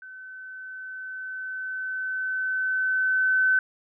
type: tone with level ramp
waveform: sine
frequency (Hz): 1522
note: F#6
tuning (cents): +48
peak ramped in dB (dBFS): -40 to -17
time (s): 0.02-3.59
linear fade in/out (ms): 2
effects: none